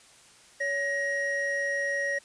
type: tone pair together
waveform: triangle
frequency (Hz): 561.6 / 1889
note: C#5 / A#6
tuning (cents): +22 / +22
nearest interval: octave + major sixth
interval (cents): 2100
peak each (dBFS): -30 / -26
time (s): 0.6-2.19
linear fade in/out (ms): 10
effects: white hiss -55 dBFS RMS until 2.24 s + resampled to 22050 Hz